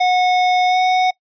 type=tone with pitch glide; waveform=square; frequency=730 to 738.9 Hz; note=F#5 to F#5; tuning=-24 to -3 cents; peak=-13 dBFS; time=0-1.11 s; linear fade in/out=10 ms; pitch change=+21 cents; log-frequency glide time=0.68-0.78 s; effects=noise-tail reverb RT60 0.1 s tail -23 dB re dry + resampled to 11025 Hz